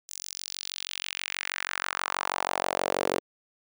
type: tone with high-pass filter sweep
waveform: sawtooth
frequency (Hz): 46.25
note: F#1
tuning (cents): 0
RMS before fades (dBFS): -32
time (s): 0.08-3.2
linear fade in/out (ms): 20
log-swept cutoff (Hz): 6800 to 420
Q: 2.2
effects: none